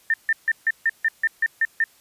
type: tone bursts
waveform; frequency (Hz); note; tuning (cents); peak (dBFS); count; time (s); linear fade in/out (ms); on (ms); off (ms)
sine; 1800; A6; +39; -16; 10; 0.1-1.84; 2; 39; 150
effects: white hiss -56 dBFS RMS until 2 s + resampled to 32000 Hz